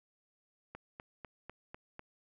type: click train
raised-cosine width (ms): 0.5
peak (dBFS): -30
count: 6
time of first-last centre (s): 0.75-1.994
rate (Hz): 4.02
effects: none